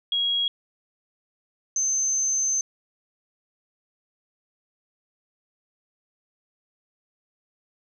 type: tone pair in turn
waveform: sine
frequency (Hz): 3300 / 6230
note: G#7 / G8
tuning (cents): -12 / -12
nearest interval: major seventh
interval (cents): 1100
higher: second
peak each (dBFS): -21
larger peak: neither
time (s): 0.12-0.48 / 1.76-2.61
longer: second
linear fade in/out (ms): 2
effects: none